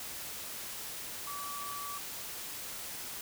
sine tone in noise, 1150 Hz, D6, 37 cents flat, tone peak -40 dBFS, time 1.27-1.98 s, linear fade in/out 2 ms, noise white, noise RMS -42 dBFS, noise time 0-3.21 s, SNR -1 dB, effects none

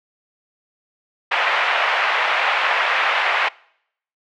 white band-pass noise, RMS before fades -19 dBFS, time 1.31-3.49 s, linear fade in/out 10 ms, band 620 to 2500 Hz, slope 24 dB/octave, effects noise-tail reverb RT60 0.7 s tail -24 dB re dry

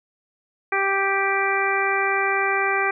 harmonic tone, 392 Hz, G4, in tune, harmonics 1 / 2 / 3 / 4 / 5 / 6, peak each -26 / -26 / -26 / -26 / -26 / -26 dBFS, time 0.72-2.91 s, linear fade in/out 5 ms, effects none

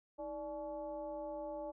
sine tone with frequency modulation, 587.3 Hz, D5, in tune, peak -40 dBFS, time 0.18-1.72 s, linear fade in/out 20 ms, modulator 270 Hz, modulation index 0.89, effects none

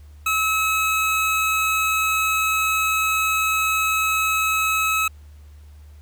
square tone pair together, 1294 / 2568 Hz, E6 / E7, -32 / -46 cents, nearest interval octave, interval 1186 cents, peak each -22 dBFS, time 0.26-5.08 s, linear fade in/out 5 ms, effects added 74 Hz sine -41 dBFS peak until 6.01 s + pink hiss -59 dBFS RMS until 6.01 s

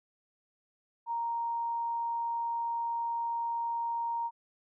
sine tone, 932.3 Hz, A#5, in tune, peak -30 dBFS, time 1.06-4.31 s, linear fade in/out 50 ms, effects none

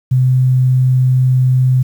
sine tone, 128.4 Hz, C3, 32 cents flat, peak -8 dBFS, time 0.11-1.83 s, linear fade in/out 10 ms, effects 7-bit

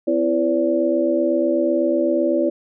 sine tone cluster, 256.6 / 334.4 / 506 / 574 Hz, C4 / E4 / B4 / D5, -34 / +25 / +42 / -40 cents, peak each -24 / -19 / -26 / -20 dBFS, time 0.07-2.5 s, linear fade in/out 10 ms, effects none

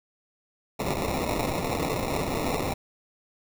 white noise with sample-and-hold, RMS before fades -28 dBFS, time 0.79-2.74 s, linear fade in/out 10 ms, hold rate 1575 Hz, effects none

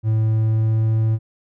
triangle tone with pitch glide, 110 to 110.83 Hz, A2 to A2, 0 to +13 cents, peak -13 dBFS, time 0.03-1.19 s, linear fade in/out 50 ms, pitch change +13 cents, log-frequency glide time 0.23-0.93 s, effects none

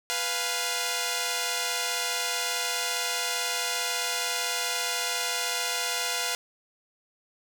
5% pulse chord, F diminished, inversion second, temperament equal, 493.9 / 698.5 / 830.6 Hz, Cb5 / F5 / Ab5, 0 / 0 / 0 cents, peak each -20 / -18 / -24 dBFS, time 0.1-6.35 s, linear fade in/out 0 ms, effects none

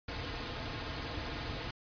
pink noise with comb filter, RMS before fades -39 dBFS, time 0.08-1.71 s, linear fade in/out 5 ms, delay 5.2 ms, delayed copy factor -0.6, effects resampled to 11025 Hz

